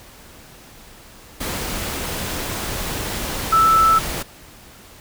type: tone in noise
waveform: sine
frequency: 1318.5 Hz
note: E6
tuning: in tune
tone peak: -11 dBFS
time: 3.52-3.99 s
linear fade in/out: 10 ms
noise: pink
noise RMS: -26 dBFS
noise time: 1.4-4.23 s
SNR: +12 dB
effects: pink hiss -44 dBFS RMS until 5 s